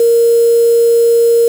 sine tone with quantisation, 466.2 Hz, A#4, in tune, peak -6 dBFS, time 0-1.48 s, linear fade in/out 2 ms, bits 4, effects none

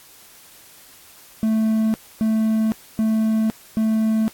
triangle tone bursts, 220 Hz, A3, in tune, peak -14 dBFS, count 4, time 1.43-4.28 s, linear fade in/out 0 ms, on 510 ms, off 270 ms, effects white hiss -47 dBFS RMS until 4.33 s + AAC 64 kbps

